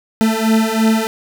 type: beating tone pair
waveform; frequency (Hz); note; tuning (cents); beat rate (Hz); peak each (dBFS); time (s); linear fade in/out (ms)
40% pulse; 219.9 / 222.9; A3 / A3; -1 / +23; 3; -15 / -14; 0.21-1.07; 0
effects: none